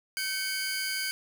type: tone cluster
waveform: sawtooth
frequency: 1537 / 2222 / 4827 Hz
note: G6 / C#7 / D8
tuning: -35 / +4 / +47 cents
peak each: -31 dBFS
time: 0.17-1.11 s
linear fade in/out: 0 ms
effects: 8-bit